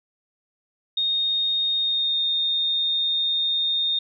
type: tone with pitch glide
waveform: sine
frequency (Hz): 3702 to 3668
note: A#7 to A#7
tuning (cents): -13 to -29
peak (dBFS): -20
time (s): 0.97-3.99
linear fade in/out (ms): 5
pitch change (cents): -16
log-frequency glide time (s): 1.76-2.2
effects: none